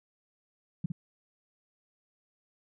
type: tone with echo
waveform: sine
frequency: 166.9 Hz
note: E3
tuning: 22 cents sharp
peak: -26 dBFS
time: 0.84-0.86 s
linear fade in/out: 5 ms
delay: 60 ms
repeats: 1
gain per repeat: -4 dB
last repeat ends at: 0.92 s
effects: none